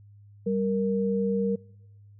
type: tone pair together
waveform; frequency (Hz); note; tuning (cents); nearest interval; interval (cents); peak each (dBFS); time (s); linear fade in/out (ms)
sine; 196.01 / 466.2; G3 / A#4; 0 / 0; octave + minor third; 1500; -26 / -26; 0.46-1.56; 10
effects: noise-tail reverb RT60 1.0 s tail -26 dB re dry + added 102 Hz sine -49 dBFS peak until 2.19 s